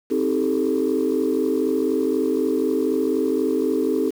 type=chord; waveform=sine; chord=A half-diminished seventh; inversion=first; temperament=just; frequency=264 / 316.8 / 396 / 440 Hz; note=C4 / Eb4 / G4 / A4; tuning=+16 / +31 / +18 / 0 cents; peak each=-23 dBFS; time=0.1-4.11 s; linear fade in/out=20 ms; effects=tanh soft clip ceiling -11 dBFS + 7-bit